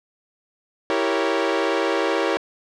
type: chord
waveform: sawtooth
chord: E diminished seventh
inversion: none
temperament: equal with one note detuned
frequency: 329.6 / 392 / 466.2 / 556.6 Hz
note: E4 / G4 / Bb4 / Db5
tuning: 0 / 0 / 0 / +7 cents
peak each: -21 dBFS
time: 0.9-2.37 s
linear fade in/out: 0 ms
effects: low-pass 4000 Hz 12 dB/octave